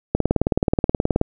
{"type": "click train", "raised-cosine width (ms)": 2, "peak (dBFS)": -3, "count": 21, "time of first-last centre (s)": [0.15, 1.214], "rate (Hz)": 18.8, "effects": []}